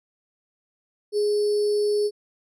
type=tone with sample-and-hold; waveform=sine; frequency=415.4 Hz; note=G#4; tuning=in tune; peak=-19 dBFS; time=1.12-2.11 s; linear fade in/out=50 ms; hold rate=4900 Hz; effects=resampled to 22050 Hz